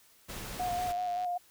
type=noise; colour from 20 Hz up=pink; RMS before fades=-41 dBFS; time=0.28-0.93 s; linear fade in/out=20 ms
type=tone with vibrato; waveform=sine; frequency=716 Hz; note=F5; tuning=43 cents sharp; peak=-30 dBFS; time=0.59-1.38 s; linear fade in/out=10 ms; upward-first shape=square; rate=5.2 Hz; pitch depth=21 cents each way
type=click train; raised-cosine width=0.2 ms; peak=-32 dBFS; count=52; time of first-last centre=0.76-1.246 s; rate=105 Hz
effects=white hiss -62 dBFS RMS until 1.5 s